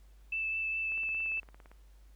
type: tone with vibrato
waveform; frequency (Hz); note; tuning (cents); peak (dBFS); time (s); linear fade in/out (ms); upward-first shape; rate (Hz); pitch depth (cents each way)
sine; 2637; E7; 0; -31; 0.32-1.4; 5; triangle; 4.8; 12
type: click train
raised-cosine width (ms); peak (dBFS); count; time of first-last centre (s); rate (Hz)
0.5; -39; 15; 0.92-1.715; 17.6
effects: added 50 Hz sine -54 dBFS peak until 2.15 s + pink hiss -70 dBFS RMS until 2.15 s